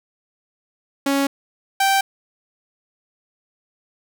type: tone pair in turn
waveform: sawtooth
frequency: 277.2 / 780.7 Hz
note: C#4 / G5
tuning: 0 / -7 cents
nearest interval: octave + tritone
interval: 1793 cents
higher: second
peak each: -13 / -11 dBFS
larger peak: second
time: 1.06-1.27 / 1.8-2.01 s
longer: neither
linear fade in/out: 5 ms
effects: none